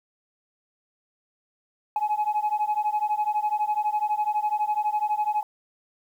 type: beating tone pair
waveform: sine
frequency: 839 / 851 Hz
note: G#5 / G#5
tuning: +17 / +42 cents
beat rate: 12 Hz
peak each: -24 dBFS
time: 1.96-5.43 s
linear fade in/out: 2 ms
effects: tanh soft clip ceiling -18 dBFS + 9-bit